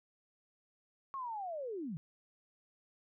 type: linear sweep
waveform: sine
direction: down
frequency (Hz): 1108.7 to 140.9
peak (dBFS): -38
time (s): 1.14-1.97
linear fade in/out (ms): 0
effects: none